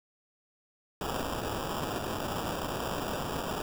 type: noise with sample-and-hold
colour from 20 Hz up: white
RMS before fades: -34 dBFS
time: 1.01-3.62 s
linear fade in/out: 2 ms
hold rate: 2100 Hz
effects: none